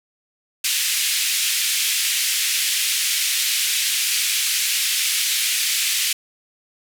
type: band-pass noise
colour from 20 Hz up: pink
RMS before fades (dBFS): -21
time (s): 0.64-6.13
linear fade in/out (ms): 5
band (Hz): 2300 to 14000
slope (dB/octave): 24
effects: none